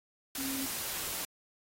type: tone in noise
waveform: sine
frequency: 270 Hz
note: C#4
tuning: 45 cents flat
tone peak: -37 dBFS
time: 0.38-0.66 s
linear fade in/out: 2 ms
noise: white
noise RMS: -37 dBFS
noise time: 0.35-1.25 s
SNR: -3 dB
effects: AAC 48 kbps